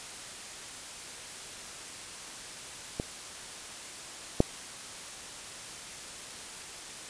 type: clicks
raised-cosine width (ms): 2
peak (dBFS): -17 / -6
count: 2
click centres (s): 2.999 / 4.404
effects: white hiss -43 dBFS RMS until 7.09 s + resampled to 22050 Hz